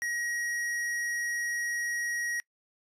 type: tone with tanh clipping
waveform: sine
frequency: 1897 Hz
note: A#6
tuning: 30 cents sharp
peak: -32 dBFS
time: 0.02-2.4 s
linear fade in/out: 0 ms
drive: 16 dB
effects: noise-tail reverb RT60 0.1 s tail -24 dB re dry + resampled to 32000 Hz